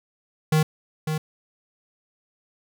square tone with echo, 155.56 Hz, D#3, in tune, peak -17 dBFS, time 0.52-0.63 s, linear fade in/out 5 ms, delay 550 ms, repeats 1, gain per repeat -7 dB, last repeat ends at 1.18 s, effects none

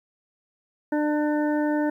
harmonic tone, 299 Hz, D4, 31 cents sharp, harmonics 1 / 2 / 3 / 5 / 6, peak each -22 / -28 / -32 / -36 / -38 dBFS, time 0.92-1.9 s, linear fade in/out 5 ms, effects 10-bit

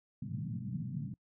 pink band-pass noise, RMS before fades -39 dBFS, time 0.22-1.14 s, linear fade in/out 5 ms, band 110 to 220 Hz, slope 48 dB/octave, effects noise-tail reverb RT60 0.1 s tail -26 dB re dry

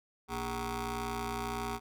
15% pulse ring-modulated tone, 175.1 Hz, F3, 5 cents sharp, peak -25 dBFS, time 0.28-1.8 s, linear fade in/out 50 ms, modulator 582 Hz, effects none

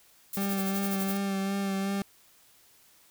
violet noise with tremolo, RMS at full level -34 dBFS, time 0.33-1.17 s, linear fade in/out 2 ms, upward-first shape sine, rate 12 Hz, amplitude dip 75%
40% pulse tone with vibrato, 196 Hz, G3, in tune, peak -27 dBFS, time 0.37-2.02 s, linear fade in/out 2 ms, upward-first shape sine, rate 2.7 Hz, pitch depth 21 cents each way
effects white hiss -60 dBFS RMS until 3.1 s

